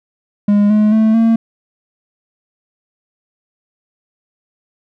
triangle tone with pitch steps, 205.2 / 212.2 / 219.4 / 226.9 Hz, G#3 / G#3 / A3 / A#3, -21 / +38 / -5 / -47 cents, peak -6 dBFS, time 0.48-1.36 s, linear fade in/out 5 ms, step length 220 ms, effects none

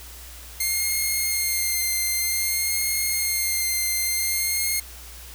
5% pulse tone with vibrato, 2118 Hz, C7, 21 cents sharp, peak -12 dBFS, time 0.6-4.8 s, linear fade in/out 5 ms, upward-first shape sine, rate 0.53 Hz, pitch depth 21 cents each way, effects added 60 Hz sine -42 dBFS peak until 5.34 s + white hiss -43 dBFS RMS until 5.34 s

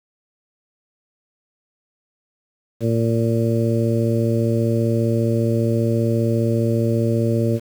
harmonic tone, 114.9 Hz, A#2, 25 cents flat, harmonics 1 / 2 / 3 / 4 / 5, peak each -19 / -22 / -24 / -25 / -26 dBFS, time 2.8-7.6 s, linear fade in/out 50 ms, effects 7-bit

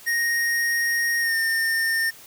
square tone with pitch glide, 1864.7 to 1815.8 Hz, A#6 to A#6, 0 to -46 cents, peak -21 dBFS, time 0.06-2.11 s, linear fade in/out 20 ms, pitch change -46 cents, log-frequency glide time 1.2-1.36 s, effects white hiss -46 dBFS RMS until 2.26 s

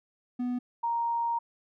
triangle / sine tone pair in turn, 246.9 / 933.9 Hz, B3 / A#5, 0 / +3 cents, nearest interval octave + major seventh, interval 2303 cents, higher second, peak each -26 dBFS, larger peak neither, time 0.39-0.59 / 0.83-1.39 s, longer second, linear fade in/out 10 ms, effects none

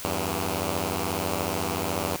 5% pulse beating tone pair, 82.5 / 96.5 Hz, E2 / G2, +2 / -27 cents, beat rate 14 Hz, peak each -18 dBFS, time 0.05-2.16 s, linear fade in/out 0 ms, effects white hiss -38 dBFS RMS until 2.2 s

